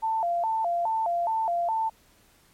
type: tone with vibrato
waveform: sine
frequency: 784 Hz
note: G5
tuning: in tune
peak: -23 dBFS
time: 0.02-1.9 s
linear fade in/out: 20 ms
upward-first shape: square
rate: 2.4 Hz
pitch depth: 220 cents each way
effects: pink hiss -60 dBFS RMS until 2.53 s + MP3 64 kbps